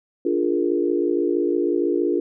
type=chord; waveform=sine; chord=Bb dominant seventh; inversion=first; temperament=equal; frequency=293.7 / 349.2 / 415.3 / 466.2 Hz; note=D4 / F4 / Ab4 / Bb4; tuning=0 / 0 / 0 / 0 cents; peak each=-24 / -21 / -25 / -27 dBFS; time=0.25-2.2 s; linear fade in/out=5 ms; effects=none